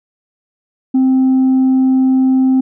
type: tone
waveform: sine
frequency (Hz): 261.4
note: C4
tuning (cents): -1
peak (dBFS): -6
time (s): 0.94-2.61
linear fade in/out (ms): 10
effects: tanh soft clip ceiling -7 dBFS